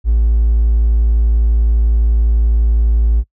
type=tone with hard clipping; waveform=triangle; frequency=55.9 Hz; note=A1; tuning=28 cents sharp; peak=-9 dBFS; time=0.04-3.24 s; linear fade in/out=50 ms; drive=3 dB; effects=noise-tail reverb RT60 0.1 s tail -24 dB re dry